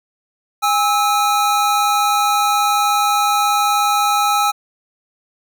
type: tone pair together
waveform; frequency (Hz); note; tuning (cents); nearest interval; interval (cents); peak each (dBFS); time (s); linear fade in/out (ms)
square; 818.9 / 1300; G#5 / E6; -25 / -24; minor sixth; 801; -17; 0.62-4.52; 20
effects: none